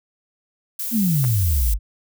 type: noise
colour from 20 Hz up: violet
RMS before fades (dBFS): -27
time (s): 0.79-1.74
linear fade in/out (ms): 5
type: exponential sweep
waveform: sine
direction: down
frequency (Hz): 243.2 to 46.25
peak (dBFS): -16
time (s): 0.91-1.79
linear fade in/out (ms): 50
type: clicks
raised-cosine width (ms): 0.5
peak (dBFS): -20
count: 2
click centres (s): 1.241 / 1.249
effects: none

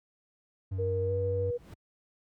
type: tone with vibrato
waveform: triangle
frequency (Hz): 95.2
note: F#2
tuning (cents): +50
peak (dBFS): -28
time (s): 0.71-1.51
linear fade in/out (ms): 10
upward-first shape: sine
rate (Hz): 13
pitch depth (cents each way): 25
type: tone with pitch glide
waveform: sine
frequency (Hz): 469.7 to 482.9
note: A#4 to B4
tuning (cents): +13 to -39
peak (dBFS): -29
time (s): 0.78-1.58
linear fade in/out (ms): 20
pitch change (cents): +48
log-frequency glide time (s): 1.04-1.13
type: noise with exponential growth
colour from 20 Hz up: brown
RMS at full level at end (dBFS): -41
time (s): 1.31-1.74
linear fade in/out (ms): 5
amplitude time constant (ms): 92
effects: high-pass 60 Hz 12 dB/octave

